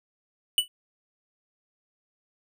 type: tone with exponential decay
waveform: square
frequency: 2965 Hz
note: F#7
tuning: 3 cents sharp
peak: -15 dBFS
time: 0.58-0.68 s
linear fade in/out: 1 ms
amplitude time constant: 20 ms
effects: none